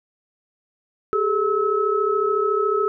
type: tone cluster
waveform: sine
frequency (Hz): 396.4 / 430.3 / 1295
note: G4 / A4 / E6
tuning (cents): +19 / -39 / -31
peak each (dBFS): -22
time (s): 1.13-2.88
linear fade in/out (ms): 0
effects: none